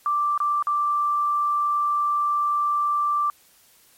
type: tone with dropouts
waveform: sine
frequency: 1174.7 Hz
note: D6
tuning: in tune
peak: -19 dBFS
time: 0.06-3.3 s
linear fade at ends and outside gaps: 1 ms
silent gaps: 0.377-0.402 / 0.625-0.67 s
effects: white hiss -56 dBFS RMS until 3.97 s + MP3 64 kbps